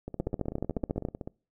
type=two click trains; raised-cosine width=2 ms; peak=-16 / -23 dBFS; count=13 / 20; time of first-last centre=0.2-1.051 / 0.08-1.275 s; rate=14.1 / 15.9 Hz; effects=noise-tail reverb RT60 0.4 s tail -26 dB re dry